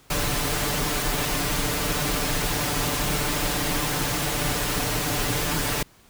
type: noise with comb filter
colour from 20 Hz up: pink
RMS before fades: -25 dBFS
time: 0.1-5.83 s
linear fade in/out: 5 ms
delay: 6.8 ms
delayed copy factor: +0.75
effects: pink hiss -55 dBFS RMS until 6.09 s